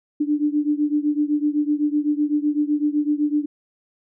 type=beating tone pair; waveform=sine; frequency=293.7 / 301.6 Hz; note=D4 / D4; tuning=0 / +46 cents; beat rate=7.9 Hz; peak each=-20 / -22 dBFS; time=0.2-3.46 s; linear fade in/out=10 ms; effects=none